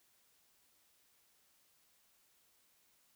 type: silence
effects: white hiss -72 dBFS RMS until 3.15 s